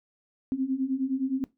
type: beating tone pair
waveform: sine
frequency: 258.3 / 268 Hz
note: C4 / C4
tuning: -22 / +42 cents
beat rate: 9.7 Hz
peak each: -30 / -27 dBFS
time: 0.52-1.44 s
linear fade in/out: 0 ms
effects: noise-tail reverb RT60 0.2 s tail -19 dB re dry